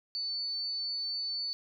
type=tone; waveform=sine; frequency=4498 Hz; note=C#8; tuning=24 cents sharp; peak=-32 dBFS; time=0.15-1.53 s; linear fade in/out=0 ms; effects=none